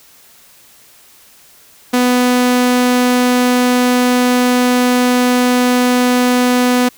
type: tone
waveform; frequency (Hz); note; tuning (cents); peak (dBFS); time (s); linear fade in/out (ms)
sawtooth; 248.2; B3; +9; -6; 1.93-6.89; 10
effects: white hiss -45 dBFS RMS until 6.97 s